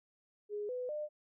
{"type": "tone with pitch steps", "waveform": "sine", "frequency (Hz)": [415.3, 499.6, 601.1], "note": ["G#4", "B4", "D5"], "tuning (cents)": [0, 20, 40], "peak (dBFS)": -36, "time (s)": [0.49, 1.09], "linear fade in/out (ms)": 50, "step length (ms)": 200, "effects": []}